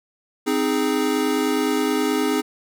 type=chord; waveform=square; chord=Ab major; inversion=first; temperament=equal; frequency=261.6 / 311.1 / 415.3 Hz; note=C4 / Eb4 / Ab4; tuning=0 / 0 / 0 cents; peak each=-24 dBFS; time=0.46-2.42 s; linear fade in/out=20 ms; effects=none